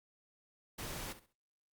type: noise with echo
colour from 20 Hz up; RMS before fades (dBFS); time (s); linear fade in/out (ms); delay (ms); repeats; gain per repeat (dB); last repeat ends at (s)
pink; -43; 0.78-1.13; 10; 67; 3; -12; 1.331
effects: Opus 48 kbps